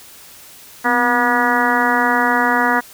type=harmonic tone with a mistuned harmonic; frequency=241.6 Hz; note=B3; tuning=38 cents flat; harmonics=1 / 2 / 3 / 4 / 5 / 6 / 7 / 8; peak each=-21 / -24 / -21 / -19 / -22 / -21 / -21 / -22 dBFS; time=0.84-2.81 s; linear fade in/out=20 ms; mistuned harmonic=1; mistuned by=+75 cents; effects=white hiss -41 dBFS RMS until 2.93 s